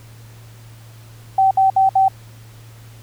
sine tone bursts, 770 Hz, G5, 31 cents flat, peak -10 dBFS, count 4, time 1.38-2.083 s, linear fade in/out 5 ms, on 130 ms, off 61 ms, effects added 113 Hz sine -39 dBFS peak until 3.02 s + pink hiss -48 dBFS RMS until 3.02 s

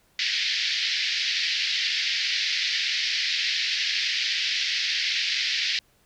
white band-pass noise, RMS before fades -26 dBFS, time 0.19-5.79 s, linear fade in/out 2 ms, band 1800 to 5100 Hz, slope 48 dB/octave, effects pink hiss -63 dBFS RMS until 6.05 s

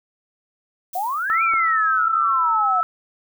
violet noise with exponential decay, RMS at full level -33 dBFS, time 0.93-1.76 s, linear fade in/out 5 ms, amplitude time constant 180 ms
sine exponential two-way sweep, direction up then down, 698.5 to 2426 to 706 Hz, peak -21 dBFS, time 0.95-2.81 s, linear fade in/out 5 ms, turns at 1.43 s
sine tone with vibrato, 1318.5 Hz, E6, in tune, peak -17 dBFS, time 1.3-2.83 s, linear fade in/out 0 ms, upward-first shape sine, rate 1.3 Hz, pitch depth 30 cents each way
clicks, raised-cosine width 1 ms, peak -25 dBFS, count 2, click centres 1.537 / 1.54 s
effects none

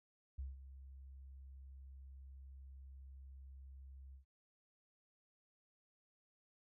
sine tone with ADSR envelope, 66.9 Hz, C2, 39 cents sharp, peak -40 dBFS, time 0.38-4.25 s, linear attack 11 ms, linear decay 170 ms, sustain -12 dB, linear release 110 ms, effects none

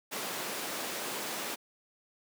pink high-pass noise, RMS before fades -37 dBFS, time 0.11-1.56 s, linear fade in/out 20 ms, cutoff 280 Hz, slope 12 dB/octave, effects high-pass 150 Hz 12 dB/octave

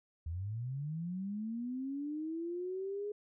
sine linear sweep, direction up, 76.9 to 418.8 Hz, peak -36 dBFS, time 0.26-3.12 s, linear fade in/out 5 ms, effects none

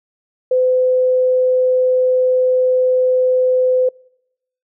sine tone, 509 Hz, C5, 48 cents flat, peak -11 dBFS, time 0.51-3.89 s, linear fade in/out 5 ms, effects noise-tail reverb RT60 0.8 s tail -26 dB re dry

